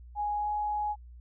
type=tone with pitch glide; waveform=sine; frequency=830.6 to 837.3 Hz; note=G#5 to G#5; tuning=0 to +14 cents; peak=-28 dBFS; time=0.15-0.96 s; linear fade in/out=50 ms; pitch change=+14 cents; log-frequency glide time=0.36-0.49 s; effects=added 60 Hz sine -46 dBFS peak until 1.2 s